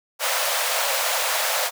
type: high-pass noise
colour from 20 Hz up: pink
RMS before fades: -23 dBFS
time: 0.19-1.71 s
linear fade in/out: 50 ms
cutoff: 500 Hz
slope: 96 dB/octave
effects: none